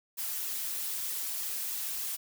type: noise with flanger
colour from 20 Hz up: blue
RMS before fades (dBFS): -35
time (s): 0.17-2.17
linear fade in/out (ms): 20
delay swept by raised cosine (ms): 1.3 to 6.7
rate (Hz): 3.2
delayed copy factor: -0.85
effects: none